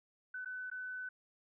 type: tone with dropouts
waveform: sine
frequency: 1505 Hz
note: F#6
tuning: 29 cents sharp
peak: -40 dBFS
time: 0.34-1.09 s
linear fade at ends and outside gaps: 5 ms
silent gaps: 0.448-0.457 / 0.701-0.714 s
effects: none